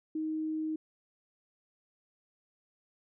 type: tone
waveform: sine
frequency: 313.4 Hz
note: D#4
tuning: 13 cents sharp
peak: -31 dBFS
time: 0.15-0.76 s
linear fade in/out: 5 ms
effects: none